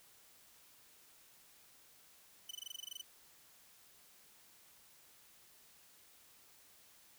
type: tone bursts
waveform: sawtooth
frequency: 3000 Hz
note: F#7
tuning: 23 cents sharp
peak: -39 dBFS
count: 13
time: 2.49-3.014 s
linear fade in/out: 5 ms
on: 20 ms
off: 22 ms
effects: white hiss -64 dBFS RMS until 7.18 s